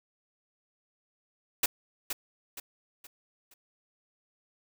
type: noise with echo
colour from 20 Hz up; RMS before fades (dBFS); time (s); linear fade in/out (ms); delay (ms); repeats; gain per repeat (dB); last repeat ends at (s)
white; -25; 1.63-1.66; 5; 470; 4; -8; 3.54
effects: none